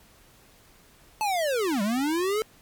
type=linear two-way sweep; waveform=square; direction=down then up; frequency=880 to 192.9 to 444.3 Hz; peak=-24 dBFS; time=1.21-2.42 s; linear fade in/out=0 ms; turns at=1.82 s; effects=pink hiss -56 dBFS RMS until 2.61 s + MP3 96 kbps